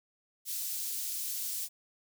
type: high-pass noise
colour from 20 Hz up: white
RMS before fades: -36 dBFS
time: 0.45-1.69 s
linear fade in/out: 50 ms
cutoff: 4800 Hz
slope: 12 dB/octave
effects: none